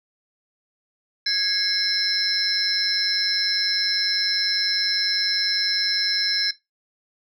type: tone cluster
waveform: sine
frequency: 1657 / 2155 / 4095 / 5200 / 5390 Hz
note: G#6 / C#7 / C8 / E8 / E8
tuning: -4 / -49 / -38 / -24 / +38 cents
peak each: -28 / -32 / -24 / -25 / -26 dBFS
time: 1.26-6.51 s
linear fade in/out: 5 ms
effects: noise-tail reverb RT60 0.2 s tail -18 dB re dry + tanh soft clip ceiling -9 dBFS